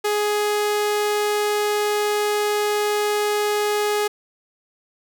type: tone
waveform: sawtooth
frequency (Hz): 417.1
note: G#4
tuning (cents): +7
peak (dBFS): -15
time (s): 0.04-4.08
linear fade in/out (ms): 10
effects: none